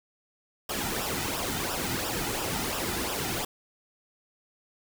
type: noise with flanger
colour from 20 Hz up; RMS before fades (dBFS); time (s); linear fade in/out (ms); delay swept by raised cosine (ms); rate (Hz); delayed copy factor
pink; -31; 0.69-3.45; 5; 0.46 to 1.86; 2.9; -0.65
effects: none